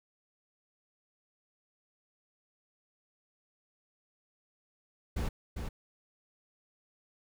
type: noise with echo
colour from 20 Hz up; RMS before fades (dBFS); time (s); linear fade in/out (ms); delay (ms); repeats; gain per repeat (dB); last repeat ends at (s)
brown; -32; 5.16-5.29; 10; 400; 1; -5; 5.69
effects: none